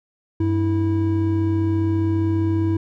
triangle tone pair together, 97 / 325.9 Hz, G2 / E4, -18 / -20 cents, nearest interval octave + major sixth, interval 2098 cents, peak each -18 dBFS, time 0.4-2.77 s, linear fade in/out 5 ms, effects none

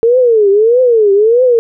sine tone with vibrato, 448.8 Hz, A4, 34 cents sharp, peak -5 dBFS, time 0.03-1.59 s, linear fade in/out 0 ms, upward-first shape triangle, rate 1.6 Hz, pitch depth 250 cents each way, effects none

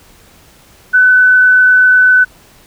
sine tone with frequency modulation, 1504 Hz, F#6, 28 cents sharp, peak -4 dBFS, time 0.93-2.25 s, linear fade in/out 20 ms, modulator 28 Hz, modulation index 0.36, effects pink hiss -44 dBFS RMS until 2.66 s

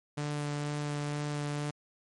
sawtooth tone with vibrato, 146.83 Hz, D3, in tune, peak -28 dBFS, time 0.17-1.71 s, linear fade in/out 10 ms, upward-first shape sine, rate 2.1 Hz, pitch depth 9 cents each way, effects MP3 48 kbps

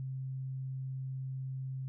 sine tone, 132 Hz, C3, 16 cents sharp, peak -36 dBFS, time 0-1.88 s, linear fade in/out 0 ms, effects none

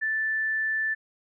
sine tone, 1760 Hz, A6, in tune, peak -24 dBFS, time 0.01-0.95 s, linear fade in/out 20 ms, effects none

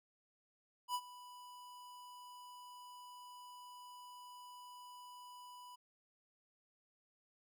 square tone with ADSR envelope, 987.8 Hz, B5, in tune, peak -35 dBFS, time 0.88-5.76 s, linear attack 66 ms, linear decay 56 ms, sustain -18 dB, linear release 12 ms, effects none

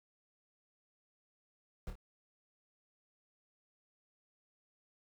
brown noise with echo, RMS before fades -40 dBFS, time 1.87-1.9 s, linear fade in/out 0 ms, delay 27 ms, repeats 2, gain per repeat -6 dB, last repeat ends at 1.954 s, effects none

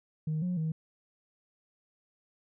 sine tone with pitch steps, 155.7 / 179.7 / 158.9 Hz, D#3 / F3 / D#3, +2 / +50 / +37 cents, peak -27 dBFS, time 0.27-0.72 s, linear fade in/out 5 ms, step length 150 ms, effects tanh soft clip ceiling -26 dBFS

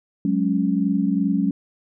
sine chord, F# suspended second, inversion none, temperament equal, 185 / 207.7 / 277.2 Hz, F#3 / G#3 / C#4, 0 / 0 / 0 cents, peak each -22 dBFS, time 0.25-1.51 s, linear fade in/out 2 ms, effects none

